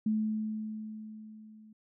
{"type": "tone with level ramp", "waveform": "sine", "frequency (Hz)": 216.3, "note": "A3", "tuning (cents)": -29, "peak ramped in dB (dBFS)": [-25, -52], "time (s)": [0.06, 1.73], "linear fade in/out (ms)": 5, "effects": []}